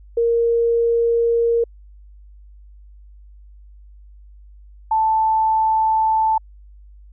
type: tone pair in turn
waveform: sine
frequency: 466.2 / 880.1 Hz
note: A#4 / A5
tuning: 0 / 0 cents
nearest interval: major seventh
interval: 1100 cents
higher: second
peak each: -14 / -14 dBFS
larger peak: neither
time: 0.17-1.64 / 4.91-6.38 s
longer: neither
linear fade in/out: 5 ms
effects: added 50 Hz sine -41 dBFS peak until 7.12 s